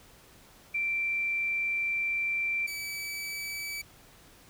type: tone pair in turn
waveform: sine / sawtooth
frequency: 2349 / 2299 Hz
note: D7 / D7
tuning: 0 / -37 cents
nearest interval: unison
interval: 37 cents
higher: first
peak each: -27 / -31 dBFS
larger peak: first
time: 0.74-2.67 / 2.67-3.82 s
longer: first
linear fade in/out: 10 ms
effects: pink hiss -56 dBFS RMS until 4.49 s